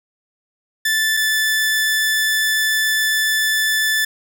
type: tone pair in turn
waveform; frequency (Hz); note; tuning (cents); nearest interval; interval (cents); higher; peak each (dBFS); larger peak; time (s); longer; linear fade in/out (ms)
sawtooth; 1757 / 1750.4; A6 / A6; -3 / -9; unison; 6; first; -12; neither; 0.85-1.17 / 1.17-4.05; second; 5
effects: none